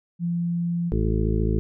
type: tone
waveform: sine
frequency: 171.7 Hz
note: F3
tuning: 29 cents flat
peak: -22 dBFS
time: 0.19-0.93 s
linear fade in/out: 50 ms
type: harmonic tone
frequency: 54.3 Hz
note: A1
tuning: 22 cents flat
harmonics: 1 / 2 / 3 / 4 / 6 / 7 / 8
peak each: -23 / -26 / -28 / -29 / -31 / -31 / -32 dBFS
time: 0.92-1.59 s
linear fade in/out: 0 ms
effects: none